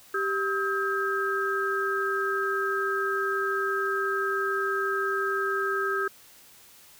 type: tone cluster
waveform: sine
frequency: 391.2 / 1280 / 1594 Hz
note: G4 / D#6 / G6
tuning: -4 / +49 / +28 cents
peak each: -29 dBFS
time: 0.14-6.08 s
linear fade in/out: 5 ms
effects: white hiss -53 dBFS RMS until 6.99 s

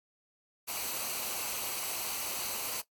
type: noise with comb filter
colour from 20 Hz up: white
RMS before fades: -36 dBFS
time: 0.67-2.82 s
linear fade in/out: 20 ms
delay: 0.57 ms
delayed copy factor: -0.5
effects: noise-tail reverb RT60 0.1 s tail -17 dB re dry + AAC 64 kbps

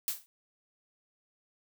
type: noise with exponential decay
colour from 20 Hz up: blue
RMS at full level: -28 dBFS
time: 0.08-0.26 s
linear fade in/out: 0 ms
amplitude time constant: 39 ms
effects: none

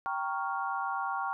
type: chord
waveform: sine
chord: G half-diminished seventh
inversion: none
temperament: equal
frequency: 784 / 932.3 / 1108.7 / 1396.9 Hz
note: G5 / Bb5 / Db6 / F6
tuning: 0 / 0 / 0 / 0 cents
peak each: -35 / -37 / -35 / -37 dBFS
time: 0.06-1.33 s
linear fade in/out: 0 ms
effects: none

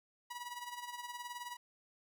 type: tone with tremolo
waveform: sawtooth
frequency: 970 Hz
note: B5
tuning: 31 cents flat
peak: -37 dBFS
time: 0.3-1.57 s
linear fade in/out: 10 ms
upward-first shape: sine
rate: 19 Hz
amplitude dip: 65%
effects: none

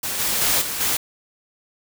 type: noise with level steps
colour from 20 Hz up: white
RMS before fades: -26 / -22 / -19 / -27 / -21 dBFS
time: 0.03-0.97 s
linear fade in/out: 5 ms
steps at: 0.19 / 0.41 / 0.61 / 0.8 s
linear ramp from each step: 10 ms
effects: none

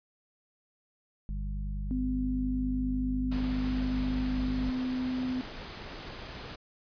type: harmonic tone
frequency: 50.1 Hz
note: G1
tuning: 38 cents sharp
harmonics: 1 / 2 / 3 / 4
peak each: -32 / -46 / -42 / -44 dBFS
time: 1.29-4.7 s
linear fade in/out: 0 ms
type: tone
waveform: sine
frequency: 254.8 Hz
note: C4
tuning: 46 cents flat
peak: -29 dBFS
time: 1.91-5.41 s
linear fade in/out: 0 ms
type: noise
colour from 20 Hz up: pink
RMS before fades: -42 dBFS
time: 3.31-6.56 s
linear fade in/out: 10 ms
effects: resampled to 11025 Hz

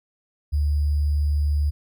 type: tone with sample-and-hold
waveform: sine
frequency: 73.42 Hz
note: D2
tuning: in tune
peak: -18 dBFS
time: 0.52-1.71 s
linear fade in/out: 20 ms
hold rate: 4900 Hz
effects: none

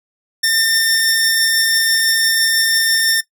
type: tone pair together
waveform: sawtooth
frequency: 1807 / 5415 Hz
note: A6 / E8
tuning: +46 / +46 cents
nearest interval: octave + perfect fifth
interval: 1900 cents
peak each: -13 dBFS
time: 0.43-3.21 s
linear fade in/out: 10 ms
effects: noise-tail reverb RT60 0.1 s tail -18 dB re dry

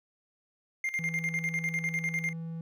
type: tone with tremolo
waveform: triangle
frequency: 2108 Hz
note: C7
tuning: 12 cents sharp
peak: -26 dBFS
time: 0.84-2.33 s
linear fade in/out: 2 ms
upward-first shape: square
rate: 10 Hz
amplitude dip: 75%
type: tone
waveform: triangle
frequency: 164.5 Hz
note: E3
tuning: 3 cents flat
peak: -33 dBFS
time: 0.99-2.61 s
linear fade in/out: 2 ms
effects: none

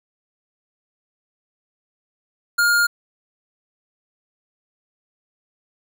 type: tone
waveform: square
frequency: 1415 Hz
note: F6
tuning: 22 cents sharp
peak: -15 dBFS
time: 2.58-2.87 s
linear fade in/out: 10 ms
effects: none

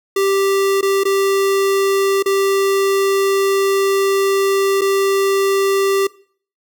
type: tone with dropouts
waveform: square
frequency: 392 Hz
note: G4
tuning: in tune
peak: -14 dBFS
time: 0.16-6.07 s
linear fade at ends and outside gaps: 5 ms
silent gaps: 0.811-0.827 / 1.036-1.052 / 2.226-2.259 / 4.811-4.816 s
effects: noise-tail reverb RT60 0.5 s tail -21 dB re dry

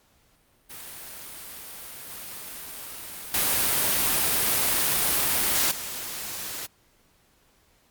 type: noise with level steps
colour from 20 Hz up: white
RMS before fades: -40 / -38 / -23 / -34 dBFS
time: 0.69-6.67 s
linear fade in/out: 20 ms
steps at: 2.1 / 3.34 / 5.71 s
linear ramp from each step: 2 ms
effects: pink hiss -63 dBFS RMS until 7.9 s + Opus 48 kbps

